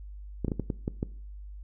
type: clicks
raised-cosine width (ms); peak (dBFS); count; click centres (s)
3; -16; 7; 0.447 / 0.482 / 0.518 / 0.597 / 0.702 / 0.879 / 1.029
effects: noise-tail reverb RT60 0.5 s tail -20 dB re dry + added 50 Hz sine -40 dBFS peak until 1.63 s